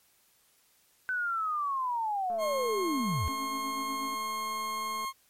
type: linear sweep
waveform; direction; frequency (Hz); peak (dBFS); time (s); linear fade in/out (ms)
sine; down; 1521 to 63.8; -28; 1.09-3.28; 0
type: click train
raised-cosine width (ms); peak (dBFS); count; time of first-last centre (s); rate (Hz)
1; -36; 603; 2.3-5.049; 219
type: tone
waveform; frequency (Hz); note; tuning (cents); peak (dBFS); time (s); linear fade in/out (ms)
40% pulse; 1072; C6; +42; -31; 2.38-5.13; 50
type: tone with tremolo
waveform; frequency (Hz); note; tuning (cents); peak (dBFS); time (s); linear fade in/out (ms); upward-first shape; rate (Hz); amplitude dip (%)
triangle; 273; C#4; -26; -34; 3.28-4.15; 10; sine; 8.2; 70
effects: white hiss -66 dBFS RMS until 5.29 s + MP3 64 kbps